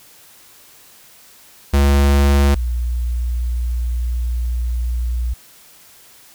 square / sine tone pair in turn, 70.2 / 59.89 Hz, C#2 / A#1, +22 / +47 cents, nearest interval minor third, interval 275 cents, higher first, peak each -11 / -17 dBFS, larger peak first, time 1.73-2.55 / 2.55-5.34 s, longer second, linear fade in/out 10 ms, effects white hiss -46 dBFS RMS until 6.34 s

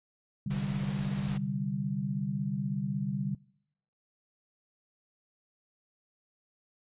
sine chord, C suspended second, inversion none, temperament just, 130.81 / 147.16 / 196.22 Hz, C3 / D3 / G3, 0 / +4 / +2 cents, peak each -36 / -34 / -33 dBFS, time 0.46-3.35 s, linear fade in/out 5 ms
pink noise, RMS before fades -43 dBFS, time 0.5-1.38 s, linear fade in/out 10 ms
effects noise-tail reverb RT60 0.8 s tail -25 dB re dry + resampled to 8000 Hz

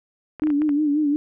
clicks, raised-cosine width 0.5 ms, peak -21 dBFS, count 6, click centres 0.397 / 0.436 / 0.471 / 0.503 / 0.619 / 0.692 s
sine tone with vibrato, 296.3 Hz, D4, 15 cents sharp, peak -17 dBFS, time 0.42-1.16 s, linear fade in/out 0 ms, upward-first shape sine, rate 5.6 Hz, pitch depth 70 cents each way
effects none

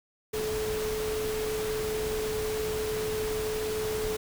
sine tone in noise, 431.9 Hz, A4, 32 cents flat, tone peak -29 dBFS, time 0.33-4.17 s, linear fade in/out 10 ms, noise pink, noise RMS -36 dBFS, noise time 0.33-4.17 s, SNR +4 dB, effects none

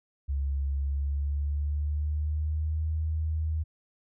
sine tone with pitch glide, 69.3 to 78.69 Hz, C#2 to D#2, 0 to +20 cents, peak -26 dBFS, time 0.28-3.64 s, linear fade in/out 20 ms, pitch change +220 cents, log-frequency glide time 0.8-2.88 s, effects none

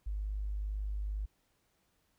triangle tone with tanh clipping, 51.1 Hz, G#1, 27 cents flat, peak -33 dBFS, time 0.06-1.26 s, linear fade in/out 10 ms, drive 3 dB, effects pink hiss -75 dBFS RMS until 2.18 s

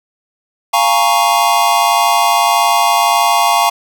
square chord, Bb minor seventh, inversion second, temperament equal, 698.5 / 830.6 / 932.3 / 1108.7 Hz, F5 / Ab5 / Bb5 / Db6, 0 / 0 / 0 / 0 cents, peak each -16 dBFS, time 0.73-3.7 s, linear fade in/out 10 ms, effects none

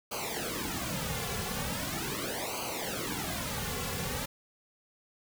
pink noise with flanger, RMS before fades -35 dBFS, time 0.11-4.26 s, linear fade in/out 10 ms, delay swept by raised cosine 0.55 to 3.25 ms, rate 0.4 Hz, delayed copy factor -1, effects none

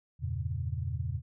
sine chord, E diminished seventh, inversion none, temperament equal with one note detuned, 83.41 / 98 / 116.54 / 138.59 Hz, E2 / G2 / Bb2 / Db3, +21 / 0 / 0 / 0 cents, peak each -35 / -38 / -36 / -38 dBFS, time 0.19-1.22 s, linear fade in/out 50 ms, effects none

